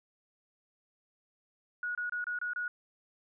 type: tone bursts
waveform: sine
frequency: 1455 Hz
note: F#6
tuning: 29 cents flat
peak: -32 dBFS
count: 6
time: 1.83-2.68 s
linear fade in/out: 2 ms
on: 120 ms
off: 26 ms
effects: none